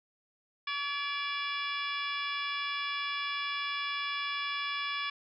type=harmonic tone with a mistuned harmonic; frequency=569 Hz; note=C#5; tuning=45 cents sharp; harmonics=2 / 3 / 4 / 5 / 6 / 7 / 8 / 9; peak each=-37 / -40 / -37 / -43 / -39 / -50 / -51 / -46 dBFS; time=0.67-5.1 s; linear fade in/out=5 ms; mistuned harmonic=4; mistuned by=+46 cents; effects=none